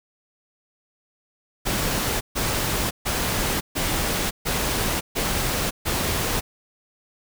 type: noise bursts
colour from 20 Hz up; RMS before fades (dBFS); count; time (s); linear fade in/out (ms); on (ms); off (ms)
pink; -24; 7; 1.65-6.41; 20; 560; 140
effects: none